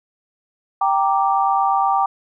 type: chord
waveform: sine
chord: G minor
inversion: none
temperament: equal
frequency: 784 / 932.3 / 1174.7 Hz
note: G5 / Bb5 / D6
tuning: 0 / 0 / 0 cents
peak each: -17 / -21 / -20 dBFS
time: 0.81-2.06 s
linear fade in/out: 5 ms
effects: none